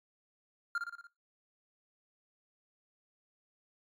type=tone with echo; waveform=triangle; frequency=1396.9 Hz; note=F6; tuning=in tune; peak=-28 dBFS; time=0.75-0.78 s; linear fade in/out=2 ms; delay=58 ms; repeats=5; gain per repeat=-4 dB; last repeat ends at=1.07 s; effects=noise-tail reverb RT60 0.2 s tail -18 dB re dry + MP3 96 kbps